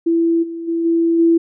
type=tone with level steps; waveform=sine; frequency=333.3 Hz; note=E4; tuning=19 cents sharp; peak=-12 / -24 / -16 / -12 / -9 dBFS; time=0.06-1.38 s; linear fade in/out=10 ms; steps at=0.42 / 0.67 / 0.84 / 1.18 s; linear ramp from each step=20 ms; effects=none